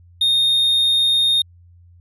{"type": "tone", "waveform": "triangle", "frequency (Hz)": 3686, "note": "A#7", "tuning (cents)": -20, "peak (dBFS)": -12, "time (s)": [0.21, 1.42], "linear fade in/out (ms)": 5, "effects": ["added 87 Hz sine -45 dBFS peak until 2 s", "resampled to 32000 Hz"]}